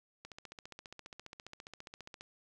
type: click train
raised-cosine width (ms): 0.2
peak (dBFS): -30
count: 30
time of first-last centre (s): 0.25-2.209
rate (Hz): 14.8
effects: none